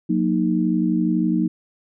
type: chord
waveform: sine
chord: D# minor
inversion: first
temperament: equal with one note detuned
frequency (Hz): 181.19 / 233.1 / 311.1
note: F#3 / A#3 / D#4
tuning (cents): -36 / 0 / 0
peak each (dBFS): -21 / -22 / -21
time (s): 0.09-1.48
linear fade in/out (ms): 10
effects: none